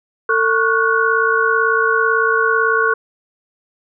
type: tone cluster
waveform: sine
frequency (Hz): 450.1 / 1107 / 1440 / 1498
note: A4 / C#6 / F#6 / F#6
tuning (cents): +39 / -3 / -47 / +21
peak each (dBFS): -18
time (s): 0.29-2.94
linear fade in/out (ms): 5
effects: none